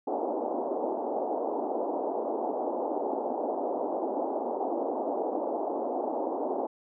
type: band-pass noise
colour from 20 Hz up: white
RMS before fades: -31 dBFS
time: 0.07-6.67 s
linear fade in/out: 5 ms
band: 260 to 840 Hz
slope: 48 dB/octave
effects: none